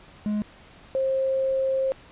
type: tone pair in turn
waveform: triangle / sine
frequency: 210 / 531.8 Hz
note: G#3 / C5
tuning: +19 / +28 cents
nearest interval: octave + major third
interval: 1609 cents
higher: second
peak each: -21 dBFS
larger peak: neither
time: 0.26-0.42 / 0.95-1.92 s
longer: second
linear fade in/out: 0 ms
effects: pink hiss -50 dBFS RMS until 2.11 s + resampled to 8000 Hz